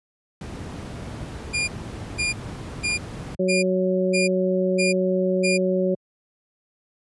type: noise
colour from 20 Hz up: brown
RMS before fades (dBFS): -29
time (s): 0.41-3.35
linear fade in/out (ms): 2
type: tone bursts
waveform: sawtooth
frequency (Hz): 2413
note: D7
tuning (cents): +46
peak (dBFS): -18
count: 7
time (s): 1.53-5.58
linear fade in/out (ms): 20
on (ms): 150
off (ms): 500
type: harmonic tone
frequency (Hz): 185.6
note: F#3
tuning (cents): +6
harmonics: 1 / 2 / 3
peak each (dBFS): -23 / -23 / -23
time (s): 3.39-5.95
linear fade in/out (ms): 10
effects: high-pass 80 Hz 12 dB/octave + resampled to 24000 Hz